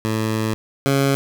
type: tone pair in turn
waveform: 15% pulse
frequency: 110 / 137.95 Hz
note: A2 / C#3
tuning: 0 / -8 cents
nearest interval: major third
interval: 392 cents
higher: second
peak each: -13 / -9 dBFS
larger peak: second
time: 0.05-0.54 / 0.86-1.15 s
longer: first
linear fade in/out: 0 ms
effects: none